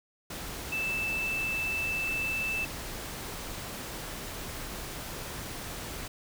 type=tone in noise; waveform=sine; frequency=2641 Hz; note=E7; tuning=3 cents sharp; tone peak=-29 dBFS; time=0.72-2.65 s; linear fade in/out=5 ms; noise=pink; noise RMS=-39 dBFS; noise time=0.3-6.08 s; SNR=+7 dB; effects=none